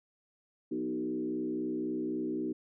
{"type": "tone with frequency modulation", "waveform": "sine", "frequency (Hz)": 312.3, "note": "D#4", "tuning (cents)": 7, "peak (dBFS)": -31, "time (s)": [0.71, 2.53], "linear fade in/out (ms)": 10, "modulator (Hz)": 63.8, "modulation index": 1.2, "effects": []}